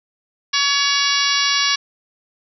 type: harmonic tone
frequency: 564 Hz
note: C#5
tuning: 30 cents sharp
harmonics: 2 / 3 / 4 / 5 / 6 / 7 / 8 / 9 / 10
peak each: -24 / -24 / -24 / -24 / -24 / -24 / -24 / -24 / -24 dBFS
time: 0.53-1.76 s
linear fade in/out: 10 ms
effects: none